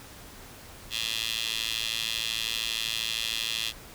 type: tone with high-pass filter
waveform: 15% pulse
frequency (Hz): 112.8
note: A2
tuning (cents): +44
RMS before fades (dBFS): -31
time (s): 0.9-3.73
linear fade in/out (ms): 50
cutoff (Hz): 3200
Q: 3.4
effects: pink hiss -47 dBFS RMS until 3.94 s